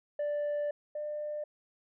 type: tone pair in turn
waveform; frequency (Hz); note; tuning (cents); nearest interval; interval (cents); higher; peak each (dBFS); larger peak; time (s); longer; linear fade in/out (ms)
sine; 587.3 / 597.9; D5 / D5; 0 / +31; unison; 31; second; -27 / -33; first; 0.19-0.71 / 0.95-1.44; first; 5
effects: tanh soft clip ceiling -29 dBFS